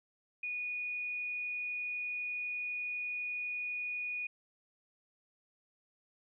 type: tone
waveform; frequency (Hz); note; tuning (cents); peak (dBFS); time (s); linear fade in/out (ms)
sine; 2462; D#7; -19; -35; 0.43-4.27; 5
effects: none